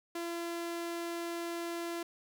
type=tone; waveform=sawtooth; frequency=340 Hz; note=F4; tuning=46 cents flat; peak=-32 dBFS; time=0.15-2.03 s; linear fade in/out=5 ms; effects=12-bit